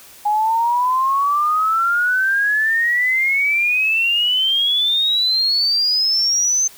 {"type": "exponential sweep", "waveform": "sine", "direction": "up", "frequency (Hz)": [826, 6272], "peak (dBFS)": -14, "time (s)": [0.25, 6.68], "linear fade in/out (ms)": 10, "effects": ["white hiss -43 dBFS RMS until 6.77 s"]}